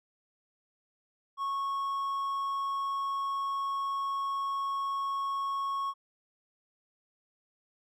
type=tone; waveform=triangle; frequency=1101 Hz; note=C#6; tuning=12 cents flat; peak=-28 dBFS; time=1.37-5.94 s; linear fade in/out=50 ms; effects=none